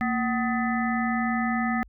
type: harmonic tone with a mistuned harmonic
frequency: 251.5 Hz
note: B3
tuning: 32 cents sharp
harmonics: 1 / 3 / 5 / 7 / 8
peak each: -25 / -30 / -32 / -33 / -34 dBFS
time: 0.01-1.83 s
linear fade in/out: 0 ms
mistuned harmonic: 1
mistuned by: -150 cents
effects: added 50 Hz sine -49 dBFS peak until 1.88 s